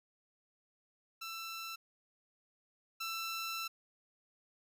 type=tone pair in turn; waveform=15% pulse; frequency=1336 / 1336 Hz; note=E6 / E6; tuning=+23 / +23 cents; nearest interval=unison; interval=0 cents; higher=neither; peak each=-35 / -31 dBFS; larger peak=second; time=1.21-1.76 / 3-3.68 s; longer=second; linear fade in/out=10 ms; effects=none